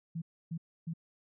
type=tone bursts; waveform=sine; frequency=164.81 Hz; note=E3; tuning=in tune; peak=-34 dBFS; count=3; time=0.15-0.937 s; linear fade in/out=10 ms; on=69 ms; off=290 ms; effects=none